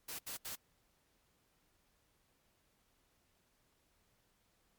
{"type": "noise bursts", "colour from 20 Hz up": "white", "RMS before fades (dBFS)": -44, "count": 3, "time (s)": [0.08, 0.556], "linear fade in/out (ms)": 10, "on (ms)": 110, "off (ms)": 73, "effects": ["pink hiss -75 dBFS RMS until 4.78 s", "MP3 96 kbps"]}